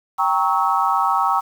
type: chord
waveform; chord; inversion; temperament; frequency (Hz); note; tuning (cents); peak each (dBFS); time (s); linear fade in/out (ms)
sine; G diminished seventh; none; equal with one note detuned; 784 / 932.3 / 1108.7 / 1295.1; G5 / Bb5 / Db6 / Fb6; 0 / 0 / 0 / -31; -21; 0.18-1.41; 20
effects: 7-bit